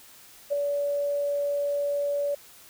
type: tone with ADSR envelope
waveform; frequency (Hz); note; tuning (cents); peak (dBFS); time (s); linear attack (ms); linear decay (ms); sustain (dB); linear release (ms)
sine; 573; D5; -43; -20; 0.5-2.35; 28; 5; -4; 7
effects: white hiss -51 dBFS RMS until 2.69 s